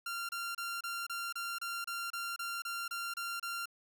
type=tone bursts; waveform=sawtooth; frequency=1383 Hz; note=F6; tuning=17 cents flat; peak=-33 dBFS; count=14; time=0.06-3.657 s; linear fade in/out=5 ms; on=230 ms; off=29 ms; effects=none